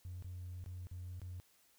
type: tone with dropouts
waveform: triangle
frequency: 89.8 Hz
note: F2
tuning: 49 cents sharp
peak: -40 dBFS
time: 0.05-1.4 s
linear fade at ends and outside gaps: 0 ms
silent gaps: 0.224-0.245 / 0.641-0.661 / 0.87-0.913 / 1.197-1.217 s
effects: tanh soft clip ceiling -40 dBFS + white hiss -70 dBFS RMS until 1.78 s